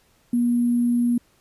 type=tone with sample-and-hold; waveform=sine; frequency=240 Hz; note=B3; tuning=49 cents flat; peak=-17 dBFS; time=0.33-1.18 s; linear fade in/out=5 ms; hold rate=11025 Hz; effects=pink hiss -61 dBFS RMS until 1.4 s + resampled to 32000 Hz